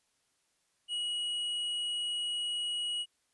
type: tone with hard clipping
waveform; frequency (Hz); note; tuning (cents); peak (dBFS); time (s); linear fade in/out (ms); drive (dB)
triangle; 2909; F#7; -30; -33; 0.88-3.06; 50; 8
effects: white hiss -75 dBFS RMS until 3.33 s + resampled to 24000 Hz